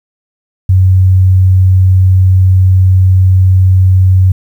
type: tone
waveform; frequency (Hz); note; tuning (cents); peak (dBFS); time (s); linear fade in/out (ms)
sine; 93.4; F#2; +17; -3; 0.69-4.32; 5
effects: 7-bit